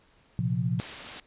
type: chord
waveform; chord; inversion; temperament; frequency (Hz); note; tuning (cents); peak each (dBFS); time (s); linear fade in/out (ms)
sine; Bb suspended second; none; just; 116.54 / 131.11 / 174.81; Bb2 / C3 / F3; 0 / +4 / +2; -29; 0.39-0.8; 0
type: noise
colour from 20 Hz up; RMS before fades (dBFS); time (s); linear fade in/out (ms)
white; -38; 0.79-1.2; 2
effects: pink hiss -62 dBFS RMS until 1.26 s + resampled to 8000 Hz